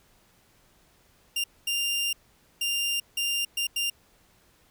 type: tone bursts at uneven times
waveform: sawtooth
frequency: 2794 Hz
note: F7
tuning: in tune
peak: -22 dBFS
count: 6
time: 1.36-1.44 / 1.67-2.13 / 2.61-3 / 3.17-3.45 / 3.57-3.67 / 3.76-3.9 s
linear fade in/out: 5 ms
effects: pink hiss -62 dBFS RMS until 4.7 s